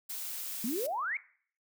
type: noise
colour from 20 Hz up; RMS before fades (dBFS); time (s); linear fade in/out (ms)
blue; -39; 0.09-0.87; 10
type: exponential sweep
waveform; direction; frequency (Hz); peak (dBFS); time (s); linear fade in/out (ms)
sine; up; 210 to 2310; -31; 0.64-1.17; 2
effects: noise-tail reverb RT60 0.5 s tail -18 dB re dry